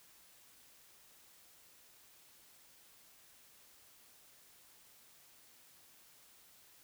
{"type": "silence", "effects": ["white hiss -63 dBFS RMS until 6.83 s"]}